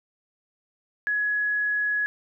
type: tone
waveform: sine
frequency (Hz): 1682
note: G#6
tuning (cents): +22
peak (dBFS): -22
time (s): 1.07-2.06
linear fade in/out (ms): 0
effects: none